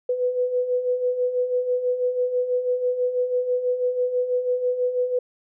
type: beating tone pair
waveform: sine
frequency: 493 / 499.1 Hz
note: B4 / B4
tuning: -3 / +18 cents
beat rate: 6.1 Hz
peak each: -28 / -21 dBFS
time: 0.09-5.19 s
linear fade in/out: 5 ms
effects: none